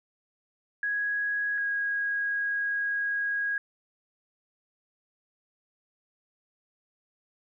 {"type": "tone pair in turn", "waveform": "sine", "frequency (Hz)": [1661.2, 1645], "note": ["G#6", "G#6"], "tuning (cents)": [0, -17], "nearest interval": "unison", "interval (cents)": 17, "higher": "first", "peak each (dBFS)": -26, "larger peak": "neither", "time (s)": [[0.83, 1.58], [1.58, 3.58]], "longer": "second", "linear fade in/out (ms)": 2, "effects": []}